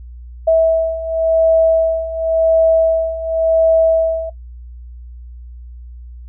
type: beating tone pair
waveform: sine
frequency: 650 / 650.92 Hz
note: E5 / E5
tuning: -24 / -22 cents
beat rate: 0.92 Hz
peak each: -16 / -12 dBFS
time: 0.47-4.3 s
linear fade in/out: 10 ms
effects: noise-tail reverb RT60 0.1 s tail -20 dB re dry + added 60 Hz sine -31 dBFS peak until 6.28 s